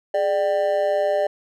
triangle tone with amplitude modulation, 595 Hz, D5, 22 cents sharp, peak -12 dBFS, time 0.14-1.27 s, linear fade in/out 5 ms, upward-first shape sine, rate 178 Hz, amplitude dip 85%, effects none

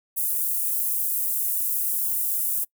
pink high-pass noise, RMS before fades -25 dBFS, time 0.16-2.65 s, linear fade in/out 20 ms, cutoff 11000 Hz, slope 24 dB/octave, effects noise-tail reverb RT60 0.1 s tail -25 dB re dry

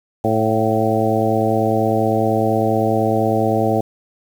harmonic tone with a mistuned harmonic, 110 Hz, A2, in tune, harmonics 1 / 2 / 3 / 4 / 5 / 6 / 7, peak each -22 / -22 / -22 / -22 / -22 / -22 / -22 dBFS, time 0.24-3.81 s, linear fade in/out 5 ms, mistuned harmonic 6, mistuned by +37 cents, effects 7-bit

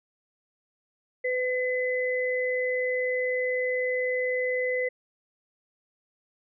sine tone pair together, 504 / 2020 Hz, B4 / B6, +35 / +39 cents, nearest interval 2 octaves, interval 2404 cents, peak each -26 / -29 dBFS, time 1.24-4.89 s, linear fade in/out 10 ms, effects none

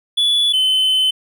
triangle tone pair in turn, 3432 / 3049 Hz, A7 / G7, -44 / -49 cents, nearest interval major second, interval 205 cents, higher first, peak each -11 / -11 dBFS, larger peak neither, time 0.17-0.53 / 0.53-1.11 s, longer second, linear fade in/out 10 ms, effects none

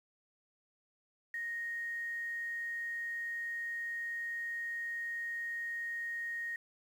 sine tone with quantisation, 1864.7 Hz, A#6, in tune, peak -36 dBFS, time 1.34-6.56 s, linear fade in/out 2 ms, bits 10, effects none

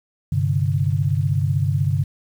sine chord, G suspended fourth, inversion none, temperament equal, 98 / 130.81 / 146.83 Hz, G2 / C3 / D3, 0 / 0 / 0 cents, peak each -21 / -22 / -21 dBFS, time 0.32-2.04 s, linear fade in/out 5 ms, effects 8-bit

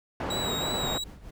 white low-pass noise, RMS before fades -32 dBFS, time 0.2-0.98 s, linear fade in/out 2 ms, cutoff 900 Hz, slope 12 dB/octave
35% pulse tone with vibrato, 3852 Hz, B7, 44 cents flat, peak -29 dBFS, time 0.3-1.04 s, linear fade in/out 5 ms, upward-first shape sine, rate 2.9 Hz, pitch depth 33 cents each way
clicks, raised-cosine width 2 ms, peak -29 dBFS, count 2, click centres 0.611 / 0.614 s
brown noise with tremolo, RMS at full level -41 dBFS, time 0.67-1.31 s, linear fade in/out 10 ms, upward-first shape sine, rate 5.2 Hz, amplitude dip 65%
effects none

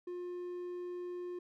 triangle tone, 355.6 Hz, F4, 31 cents sharp, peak -37 dBFS, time 0.07-1.39 s, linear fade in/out 5 ms, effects none

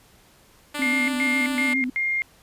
5% pulse tone, 293.7 Hz, D4, in tune, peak -17 dBFS, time 0.74-1.74 s, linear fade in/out 10 ms
sine tone with vibrato, 258.4 Hz, C4, 21 cents flat, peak -24 dBFS, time 0.79-1.9 s, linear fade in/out 5 ms, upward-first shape square, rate 7.3 Hz, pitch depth 50 cents each way
sine tone bursts, 2121 Hz, C7, 23 cents sharp, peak -21 dBFS, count 4, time 0.82-2.22 s, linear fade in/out 0 ms, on 260 ms, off 120 ms
effects pink hiss -55 dBFS RMS until 2.42 s + resampled to 32000 Hz

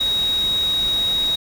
sine tone in noise, 3793 Hz, A#7, 29 cents sharp, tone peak -17 dBFS, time 0-1.36 s, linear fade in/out 10 ms, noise pink, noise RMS -33 dBFS, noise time 0-1.36 s, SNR +13 dB, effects none

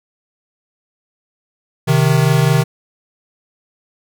square tone pair together, 130.81 / 155.64 Hz, C3 / D#3, 0 / +1 cents, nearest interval minor third, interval 301 cents, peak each -14 dBFS, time 1.87-2.64 s, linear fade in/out 20 ms, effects none

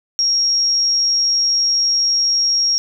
sine tone, 5588 Hz, F8, in tune, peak -13 dBFS, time 0.19-2.78 s, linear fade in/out 0 ms, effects none

